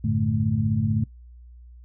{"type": "tone cluster", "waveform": "sine", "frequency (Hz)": [94, 110.1, 145.5, 217.6], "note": ["F#2", "A2", "D3", "A3"], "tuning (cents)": [28, 2, -16, -19], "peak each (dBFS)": [-28, -24, -27, -25], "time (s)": [0.04, 1.04], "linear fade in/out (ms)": 5, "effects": ["noise-tail reverb RT60 0.1 s tail -20 dB re dry", "added 60 Hz sine -43 dBFS peak until 1.84 s"]}